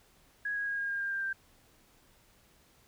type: tone with pitch steps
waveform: sine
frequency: 1661.2 / 1648.8 / 1636.4 / 1624.2 / 1612 / 1600 / 1588 / 1576.1 Hz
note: G#6 / G#6 / G#6 / G#6 / G6 / G6 / G6 / G6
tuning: 0 / -13 / -26 / -39 / +48 / +35 / +22 / +9 cents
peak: -31 dBFS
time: 0.45-1.33 s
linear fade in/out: 5 ms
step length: 110 ms
effects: pink hiss -64 dBFS RMS until 2.87 s